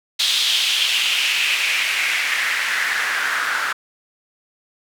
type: noise with band-pass filter sweep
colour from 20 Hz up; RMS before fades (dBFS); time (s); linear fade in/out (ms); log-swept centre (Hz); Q
white; -20; 0.19-3.73; 10; 3600 to 1400; 3.5
effects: none